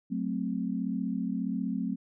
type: chord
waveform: sine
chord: F# diminished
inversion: none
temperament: equal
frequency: 185 / 220 / 261.6 Hz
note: F#3 / A3 / C4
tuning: 0 / 0 / 0 cents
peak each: -33 dBFS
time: 0.1-1.96 s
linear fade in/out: 20 ms
effects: none